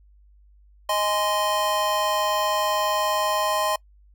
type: chord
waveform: square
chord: Ab major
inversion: second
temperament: just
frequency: 623 / 830.6 / 1038.3 Hz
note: Eb5 / Ab5 / C6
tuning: +2 / 0 / -14 cents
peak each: -26 / -29 / -25 dBFS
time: 0.89-3.76 s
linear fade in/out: 5 ms
effects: noise-tail reverb RT60 0.1 s tail -24 dB re dry + added 50 Hz sine -51 dBFS peak until 4.14 s